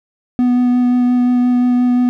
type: tone with vibrato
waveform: triangle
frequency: 246.9 Hz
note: B3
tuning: in tune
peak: -8 dBFS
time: 0.39-2.09 s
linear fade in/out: 0 ms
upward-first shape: sine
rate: 5.7 Hz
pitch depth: 10 cents each way
effects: none